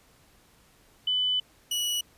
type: tone pair in turn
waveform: sine / sawtooth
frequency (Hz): 3000 / 2935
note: F#7 / F#7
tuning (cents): +23 / -15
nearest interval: unison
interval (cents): 38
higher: first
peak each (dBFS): -23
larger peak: neither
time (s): 1.07-1.4 / 1.71-2.01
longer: first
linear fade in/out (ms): 5
effects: pink hiss -60 dBFS RMS until 2.17 s + resampled to 32000 Hz